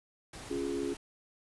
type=noise; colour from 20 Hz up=pink; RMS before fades=-46 dBFS; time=0.33-0.97 s; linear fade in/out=5 ms
type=chord; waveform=sine; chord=Db major; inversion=none; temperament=equal; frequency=277.2 / 349.2 / 415.3 Hz; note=Db4 / F4 / Ab4; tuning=0 / 0 / 0 cents; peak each=-36 dBFS; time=0.5-0.94 s; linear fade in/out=10 ms
effects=resampled to 24000 Hz